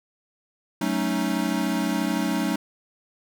square chord, D# half-diminished seventh, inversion first, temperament equal with one note detuned, 187.69 / 220 / 277.2 / 311.1 Hz, F#3 / A3 / C#4 / D#4, +25 / 0 / 0 / 0 cents, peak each -29 dBFS, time 0.81-2.56 s, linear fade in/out 5 ms, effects none

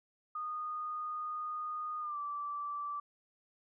sine tone with pitch glide, 1231 to 1163.9 Hz, D#6 to D6, -19 to -16 cents, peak -36 dBFS, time 0.35-3 s, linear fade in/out 5 ms, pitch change -97 cents, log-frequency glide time 2-2.18 s, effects none

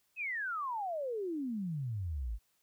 sine exponential sweep, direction down, 2637 to 49 Hz, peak -34 dBFS, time 0.16-2.39 s, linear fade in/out 50 ms, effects white hiss -75 dBFS RMS until 2.62 s

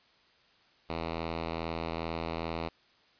5% pulse tone, 82.41 Hz, E2, in tune, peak -22 dBFS, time 0.89-2.69 s, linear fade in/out 10 ms, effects white hiss -64 dBFS RMS until 3.19 s + resampled to 11025 Hz

